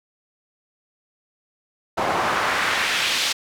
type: noise with band-pass filter sweep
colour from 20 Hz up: pink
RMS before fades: -22 dBFS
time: 1.97-3.33 s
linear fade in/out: 10 ms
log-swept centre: 720 to 4000 Hz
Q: 1.2
effects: none